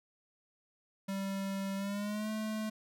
square tone with pitch glide, 195.1 to 216.5 Hz, G3 to A3, -8 to -28 cents, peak -35 dBFS, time 1.08-2.7 s, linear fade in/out 10 ms, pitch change +180 cents, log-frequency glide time 1.76-2.3 s, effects none

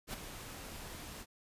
pink noise with ADSR envelope, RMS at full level -39 dBFS, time 0.07-1.26 s, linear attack 63 ms, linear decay 12 ms, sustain -8 dB, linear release 50 ms, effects resampled to 32000 Hz

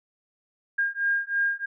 sine beating tone pair, 1613 / 1616.1 Hz, G6 / G#6, +49 / -48 cents, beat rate 3.1 Hz, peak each -26 dBFS, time 0.78-1.66 s, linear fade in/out 10 ms, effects none

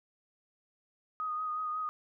sine tone with vibrato, 1244.5 Hz, D#6, in tune, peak -32 dBFS, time 1.2-1.89 s, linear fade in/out 0 ms, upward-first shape sine, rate 5.5 Hz, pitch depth 24 cents each way, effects none

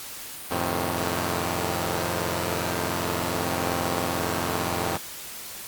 5% pulse chord, F dominant seventh, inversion none, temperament equal with one note detuned, 87.31 / 110 / 130.81 / 157.1 Hz, F2 / A2 / C3 / Eb3, 0 / 0 / 0 / +17 cents, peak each -17 / -20 / -23 / -21 dBFS, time 0.5-4.98 s, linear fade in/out 20 ms, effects white hiss -38 dBFS RMS until 5.67 s + Opus 48 kbps

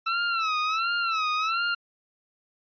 sawtooth tone with vibrato, 1319 Hz, E6, 1 cent sharp, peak -20 dBFS, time 0.06-1.75 s, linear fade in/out 10 ms, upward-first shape sine, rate 1.4 Hz, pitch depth 110 cents each way, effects resampled to 11025 Hz

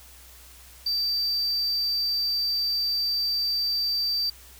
triangle tone, 4656 Hz, D8, 16 cents flat, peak -22 dBFS, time 0.86-4.3 s, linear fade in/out 5 ms, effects added 62 Hz sine -51 dBFS peak until 4.59 s + white hiss -50 dBFS RMS until 4.59 s

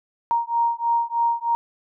sine beating tone pair, 933 / 936.2 Hz, A#5 / A#5, +1 / +7 cents, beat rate 3.2 Hz, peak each -22 dBFS, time 0.31-1.55 s, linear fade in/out 0 ms, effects none

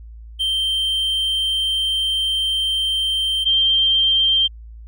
triangle / sine tone pair in turn, 3136 / 3156 Hz, G7 / G7, 0 / +11 cents, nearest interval unison, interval 11 cents, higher second, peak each -16 / -13 dBFS, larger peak second, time 0.39-3.45 / 3.45-4.48 s, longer first, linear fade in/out 20 ms, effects added 56 Hz sine -35 dBFS peak until 4.87 s

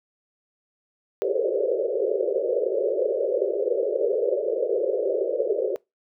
white band-pass noise, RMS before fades -24 dBFS, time 1.22-5.76 s, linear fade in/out 0 ms, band 370 to 580 Hz, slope 96 dB/octave, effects noise-tail reverb RT60 0.2 s tail -24 dB re dry

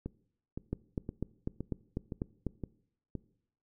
two click trains, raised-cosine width 3 ms, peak -20 / -24 dBFS, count 8 / 7, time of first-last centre 0.73-2.467 / 0.06-3.153 s, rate 4.03 / 1.94 Hz, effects noise-tail reverb RT60 0.7 s tail -21 dB re dry

